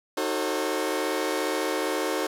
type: chord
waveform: sawtooth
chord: D# diminished seventh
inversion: none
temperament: just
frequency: 311.1 / 373.4 / 448 / 537.6 Hz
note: D#4 / F#4 / A4 / C5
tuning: 0 / +16 / +31 / +47 cents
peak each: -27 dBFS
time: 0.17-2.27 s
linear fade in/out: 5 ms
effects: resampled to 32000 Hz + 8-bit